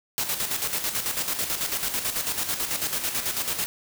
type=noise with tremolo; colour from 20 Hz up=white; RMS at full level=-26 dBFS; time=0.18-3.66 s; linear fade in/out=0 ms; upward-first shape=square; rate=9.1 Hz; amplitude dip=55%; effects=none